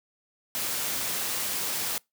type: noise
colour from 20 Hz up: white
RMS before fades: -30 dBFS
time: 0.55-1.98 s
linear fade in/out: 0 ms
effects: noise-tail reverb RT60 0.2 s tail -26 dB re dry + high-pass 100 Hz 12 dB/octave